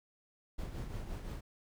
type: noise with tremolo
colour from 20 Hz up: brown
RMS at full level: -39 dBFS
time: 0.58-1.41 s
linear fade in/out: 10 ms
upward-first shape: triangle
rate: 5.8 Hz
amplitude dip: 55%
effects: none